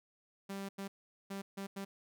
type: tone bursts at uneven times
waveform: sawtooth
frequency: 196.5 Hz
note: G3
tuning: 4 cents sharp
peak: -36 dBFS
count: 5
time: 0.49-0.69 / 0.78-0.88 / 1.3-1.42 / 1.57-1.67 / 1.76-1.85 s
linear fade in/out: 10 ms
effects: none